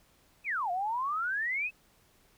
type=exponential two-way sweep; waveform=sine; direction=down then up; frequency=2637 to 690 to 2637 Hz; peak=-29 dBFS; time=0.44-1.71 s; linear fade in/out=50 ms; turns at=0.71 s; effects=pink hiss -65 dBFS RMS until 2.37 s